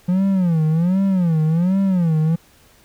triangle tone with vibrato, 174.61 Hz, F3, in tune, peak -12 dBFS, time 0.08-2.36 s, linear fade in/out 10 ms, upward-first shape sine, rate 1.3 Hz, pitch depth 200 cents each way, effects pink hiss -52 dBFS RMS until 2.84 s

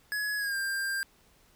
square tone with pitch glide, 1686 to 1591.4 Hz, G#6 to G6, +26 to +26 cents, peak -30 dBFS, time 0.12-1.03 s, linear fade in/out 0 ms, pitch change -100 cents, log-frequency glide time 0.37-0.56 s, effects pink hiss -63 dBFS RMS until 1.55 s

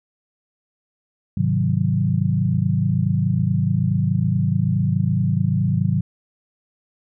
sine chord, Ab dominant seventh, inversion none, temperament equal, 103.83 / 130.81 / 155.56 / 185 Hz, Ab2 / C3 / Eb3 / Gb3, 0 / 0 / 0 / 0 cents, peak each -22 dBFS, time 1.37-6.01 s, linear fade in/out 5 ms, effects none

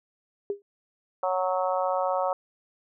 sine tone with exponential decay, 403.9 Hz, G#4, 48 cents flat, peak -22 dBFS, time 0.5-0.62 s, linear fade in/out 1 ms, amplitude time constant 25 ms
harmonic tone, 184.8 Hz, F#3, 2 cents flat, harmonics 3 / 4 / 5 / 6 / 7, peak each -27 / -29 / -31 / -33 / -34 dBFS, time 1.23-2.33 s, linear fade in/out 2 ms
effects none

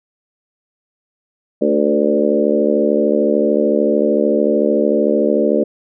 harmonic tone with a mistuned harmonic, 73.42 Hz, D2, in tune, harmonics 3 / 4 / 5 / 6 / 7 / 8, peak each -19 / -19 / -19 / -19 / -19 / -19 dBFS, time 1.61-5.64 s, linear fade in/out 10 ms, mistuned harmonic 6, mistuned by +18 cents, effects none

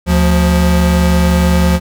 square tone pair together, 74.2 / 176.48 Hz, D2 / F3, +18 / +18 cents, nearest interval octave + minor third, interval 1500 cents, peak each -12 dBFS, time 0.06-1.8 s, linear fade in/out 50 ms, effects none

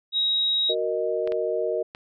sine tone, 3806 Hz, A#7, 35 cents sharp, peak -20 dBFS, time 0.12-0.75 s, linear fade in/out 50 ms
sine chord, D# minor, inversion first, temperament equal, 370 / 466.2 / 622.3 Hz, F#4 / A#4 / D#5, 0 / 0 / 0 cents, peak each -29 / -26 / -27 dBFS, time 0.69-1.83 s, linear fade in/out 10 ms
clicks, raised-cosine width 0.3 ms, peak -21 dBFS, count 3, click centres 1.275 / 1.321 / 1.949 s
effects none

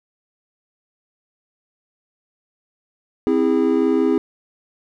triangle chord, C augmented, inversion none, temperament just, 261.6 / 327 / 408.8 Hz, C4 / E4 / G#4, 0 / -14 / -27 cents, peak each -17 dBFS, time 3.27-4.18 s, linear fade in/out 0 ms, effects none

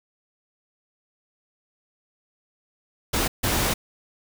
pink noise bursts at uneven times, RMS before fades -23 dBFS, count 2, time 3.13-3.28 / 3.43-3.74 s, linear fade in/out 10 ms, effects none

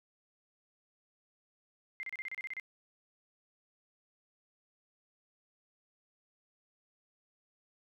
sine tone bursts, 2093 Hz, C7, in tune, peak -37 dBFS, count 10, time 2-2.598 s, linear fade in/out 0 ms, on 31 ms, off 32 ms, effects none

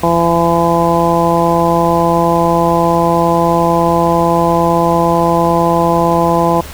harmonic tone, 168.9 Hz, E3, 42 cents sharp, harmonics 1 / 2 / 3 / 4 / 5 / 6, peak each -16 / -16 / -16 / -16 / -16 / -16 dBFS, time 0.03-6.61 s, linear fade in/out 5 ms, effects added 74 Hz sine -31 dBFS peak until 6.73 s + pink hiss -31 dBFS RMS until 6.73 s

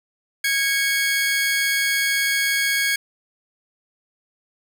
sawtooth tone pair together, 1643.7 / 2217 Hz, G#6 / C#7, -18 / 0 cents, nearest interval perfect fourth, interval 518 cents, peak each -18 dBFS, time 0.44-2.96 s, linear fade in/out 5 ms, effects none

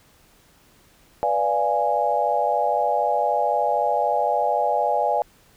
sine chord, B diminished seventh, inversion none, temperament equal with one note detuned, 493.9 / 587.3 / 691.2 / 830.6 Hz, B4 / D5 / F5 / Ab5, 0 / 0 / -18 / 0 cents, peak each -27 / -24 / -24 / -22 dBFS, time 1.23-5.22 s, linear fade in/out 0 ms, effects pink hiss -56 dBFS RMS until 5.56 s

